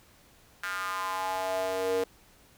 square tone with high-pass filter sweep, 93.9 Hz, F#2, 26 cents sharp, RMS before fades -31 dBFS, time 0.63-2.04 s, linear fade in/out 5 ms, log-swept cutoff 1500 to 430 Hz, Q 4.8, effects pink hiss -59 dBFS RMS until 2.57 s

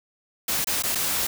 white noise with dropouts, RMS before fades -25 dBFS, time 0.48-1.27 s, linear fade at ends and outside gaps 5 ms, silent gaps 0.645-0.67 / 0.824-0.835 / 0.95-0.954 s, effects none

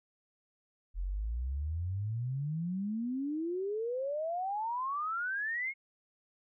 sine exponential sweep, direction up, 41.91 to 2200 Hz, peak -32 dBFS, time 0.94-5.74 s, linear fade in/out 50 ms, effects none

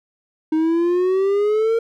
triangle exponential sweep, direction up, 311.1 to 462.4 Hz, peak -13 dBFS, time 0.52-1.79 s, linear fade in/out 5 ms, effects none

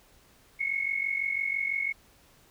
sine tone pair together, 2173 / 2219 Hz, C#7 / C#7, -35 / +1 cents, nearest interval unison, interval 36 cents, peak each -29 / -31 dBFS, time 0.59-1.93 s, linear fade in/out 20 ms, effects pink hiss -60 dBFS RMS until 2.5 s

